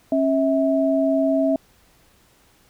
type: tone pair together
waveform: sine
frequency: 272.5 / 649 Hz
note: C#4 / E5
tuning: -29 / -27 cents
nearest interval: octave + minor third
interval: 1502 cents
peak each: -19 dBFS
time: 0.12-1.56 s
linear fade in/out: 2 ms
effects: pink hiss -57 dBFS RMS until 2.69 s